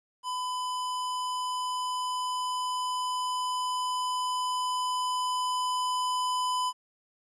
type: tone with level ramp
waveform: square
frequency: 1004 Hz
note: B5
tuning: 28 cents sharp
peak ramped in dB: -31 to -27 dBFS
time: 0.23-6.73 s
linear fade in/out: 50 ms
effects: resampled to 24000 Hz + 11-bit